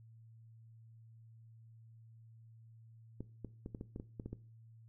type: clicks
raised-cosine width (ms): 3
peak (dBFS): -30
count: 10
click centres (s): 3.206 / 3.447 / 3.661 / 3.748 / 3.811 / 3.961 / 3.999 / 4.198 / 4.26 / 4.33
effects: noise-tail reverb RT60 0.4 s tail -18 dB re dry + added 113 Hz sine -56 dBFS peak until 4.88 s